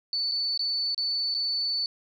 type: tone with dropouts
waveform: sine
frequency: 4488 Hz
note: C#8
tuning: 21 cents sharp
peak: -25 dBFS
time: 0.13-1.86 s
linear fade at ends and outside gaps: 1 ms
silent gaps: 0.314-0.319 / 0.576-0.593 / 0.946-0.978 / 1.342-1.348 s
effects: 10-bit